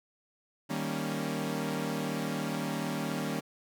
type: chord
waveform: sawtooth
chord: Eb dominant seventh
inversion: none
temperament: equal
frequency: 155.56 / 196 / 233.1 / 277.2 Hz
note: Eb3 / G3 / Bb3 / Db4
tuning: 0 / 0 / 0 / 0 cents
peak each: -33 dBFS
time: 0.69-3.41 s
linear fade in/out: 20 ms
effects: none